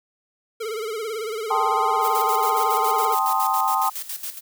square tone with vibrato, 440 Hz, A4, in tune, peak -27 dBFS, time 0.6-3.15 s, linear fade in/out 10 ms, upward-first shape sine, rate 18 Hz, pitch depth 91 cents each way
sine chord, A half-diminished seventh, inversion third, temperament equal, 784 / 880 / 1046.5 / 1244.5 Hz, G5 / A5 / C6 / Eb6, 0 / 0 / 0 / 0 cents, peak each -24 dBFS, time 1.5-3.9 s, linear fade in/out 10 ms
blue noise with tremolo, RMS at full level -30 dBFS, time 2.01-4.41 s, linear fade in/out 50 ms, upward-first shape square, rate 7.2 Hz, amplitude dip 70%
effects none

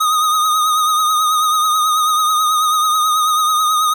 square tone with vibrato, 1244.5 Hz, D#6, in tune, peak -13 dBFS, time 0-3.94 s, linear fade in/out 10 ms, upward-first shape triangle, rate 9.2 Hz, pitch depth 50 cents each way, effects none

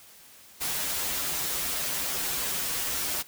white noise with comb filter, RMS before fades -30 dBFS, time 0.6-3.23 s, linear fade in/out 20 ms, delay 9.2 ms, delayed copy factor -0.9, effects white hiss -52 dBFS RMS until 3.27 s

